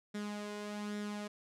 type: tone with flanger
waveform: sawtooth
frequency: 207.7 Hz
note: G#3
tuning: in tune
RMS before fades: -41 dBFS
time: 0.14-1.28 s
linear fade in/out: 10 ms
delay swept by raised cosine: 0.54 to 2.04 ms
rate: 1.2 Hz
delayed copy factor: +0.5
effects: low-pass 9000 Hz 12 dB/octave